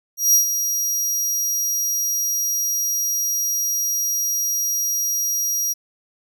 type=tone with ADSR envelope; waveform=sawtooth; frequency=5730 Hz; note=F8; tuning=44 cents sharp; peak=-8 dBFS; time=0.17-5.74 s; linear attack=170 ms; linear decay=110 ms; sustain=-9 dB; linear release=19 ms; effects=none